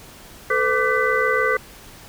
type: tone cluster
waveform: sine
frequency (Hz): 441.5 / 508 / 1172 / 1515 / 1994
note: A4 / B4 / D6 / F#6 / B6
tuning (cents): +6 / +49 / -4 / +40 / +16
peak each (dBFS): -23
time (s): 0.5-1.57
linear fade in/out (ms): 5
effects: pink hiss -43 dBFS RMS until 2.08 s